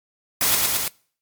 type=noise with echo; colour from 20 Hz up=white; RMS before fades=-19 dBFS; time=0.41-0.55 s; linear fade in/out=2 ms; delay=110 ms; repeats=3; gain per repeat=-2 dB; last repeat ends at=0.88 s; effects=noise-tail reverb RT60 0.5 s tail -25 dB re dry + MP3 96 kbps